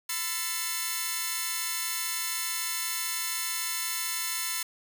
5% pulse tone cluster, 1010 / 1334 / 1761 / 2178 Hz, B5 / E6 / A6 / C#7, +39 / +20 / +1 / -31 cents, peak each -24 dBFS, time 0.09-4.63 s, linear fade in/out 5 ms, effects none

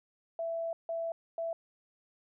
sine tone bursts at uneven times, 664 Hz, E5, 12 cents sharp, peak -32 dBFS, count 3, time 0.39-0.73 / 0.89-1.12 / 1.38-1.53 s, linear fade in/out 2 ms, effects none

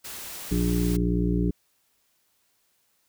white noise, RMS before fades -38 dBFS, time 0.04-0.97 s, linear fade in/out 10 ms
harmonic tone, 58.9 Hz, A#1, 19 cents sharp, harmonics 1 / 2 / 3 / 5 / 6 / 7, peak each -26 / -32 / -25 / -28 / -35 / -33 dBFS, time 0.51-1.51 s, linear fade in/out 5 ms
effects white hiss -69 dBFS RMS until 3.08 s

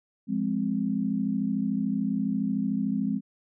sine chord, F minor, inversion none, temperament equal, 174.61 / 207.7 / 261.6 Hz, F3 / Ab3 / C4, 0 / 0 / 0 cents, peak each -32 / -27 / -29 dBFS, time 0.27-3.21 s, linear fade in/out 50 ms, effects none

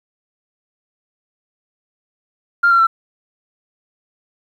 sine tone with pitch steps, 1396.9 / 1369.7 / 1343.1 Hz, F6 / F6 / E6, 0 / -34 / +32 cents, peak -8 dBFS, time 2.63-2.87 s, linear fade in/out 10 ms, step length 80 ms, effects tanh soft clip ceiling -5 dBFS + 8-bit

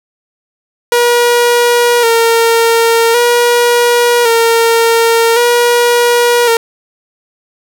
sawtooth tone with vibrato, 469.7 Hz, A#4, 13 cents sharp, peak -3 dBFS, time 0.92-6.57 s, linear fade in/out 2 ms, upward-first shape square, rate 0.45 Hz, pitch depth 37 cents each way, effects none

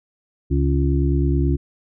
harmonic tone, 69.3 Hz, C#2, in tune, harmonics 1 / 2 / 4 / 5, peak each -18 / -21 / -24 / -25 dBFS, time 0.5-1.57 s, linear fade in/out 20 ms, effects none

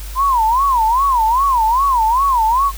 sine tone with vibrato, 992 Hz, B5, 7 cents sharp, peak -11 dBFS, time 0.15-2.72 s, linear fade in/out 50 ms, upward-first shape sine, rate 2.5 Hz, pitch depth 220 cents each way, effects added 50 Hz sine -26 dBFS peak until 2.77 s + white hiss -36 dBFS RMS until 2.77 s

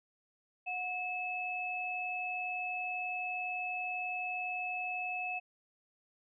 sine tone pair together, 730 / 2601 Hz, F#5 / E7, -24 / -24 cents, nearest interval octave + minor seventh, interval 2200 cents, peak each -39 / -36 dBFS, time 0.66-5.4 s, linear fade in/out 20 ms, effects none

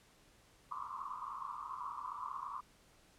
white band-pass noise, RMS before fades -44 dBFS, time 0.71-2.61 s, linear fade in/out 10 ms, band 980 to 1200 Hz, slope 96 dB/octave, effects pink hiss -66 dBFS RMS until 3.18 s + low-pass 11000 Hz 12 dB/octave

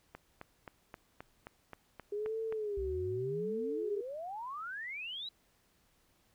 click train, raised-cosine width 0.5 ms, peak -30 dBFS, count 10, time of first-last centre 0.15-2.525 s, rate 3.79 Hz
sine tone with vibrato, 405.4 Hz, G#4, 42 cents flat, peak -34 dBFS, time 2.12-4.01 s, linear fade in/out 5 ms, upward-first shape sine, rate 0.82 Hz, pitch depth 170 cents each way
sine exponential sweep, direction up, 58.9 to 3996 Hz, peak -39 dBFS, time 2.77-5.29 s, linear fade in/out 5 ms
effects pink hiss -71 dBFS RMS until 6.34 s

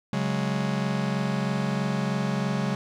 45% pulse chord, C# suspended fourth, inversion none, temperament just, 138.59 / 184.79 / 207.9 Hz, C#3 / F#3 / G#3, 0 / -2 / +2 cents, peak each -29 dBFS, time 0.13-2.75 s, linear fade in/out 2 ms, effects low-pass 6000 Hz 12 dB/octave + 10-bit

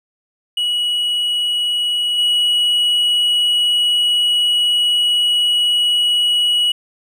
triangle tone with level steps, 2921 Hz, F#7, 23 cents flat, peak -14 / -11 dBFS, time 0.57-6.72 s, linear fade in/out 5 ms, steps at 2.18 s, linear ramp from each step 5 ms, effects none

